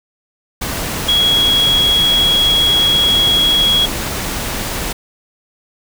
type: tone in noise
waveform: sine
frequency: 3322 Hz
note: G#7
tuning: in tune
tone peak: -10 dBFS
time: 1.08-3.86 s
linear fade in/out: 10 ms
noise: pink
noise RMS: -21 dBFS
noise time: 0.61-4.93 s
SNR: +8 dB
effects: none